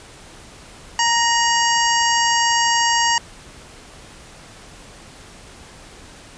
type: harmonic tone with a mistuned harmonic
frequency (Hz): 932.3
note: A#5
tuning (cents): 0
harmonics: 1 / 2 / 3 / 5 / 6 / 7 / 8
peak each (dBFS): -18 / -21 / -23 / -25 / -26 / -26 / -27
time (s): 0.99-3.18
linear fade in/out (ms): 2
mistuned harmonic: 3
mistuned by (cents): +54
effects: pink hiss -42 dBFS RMS until 6.37 s + resampled to 22050 Hz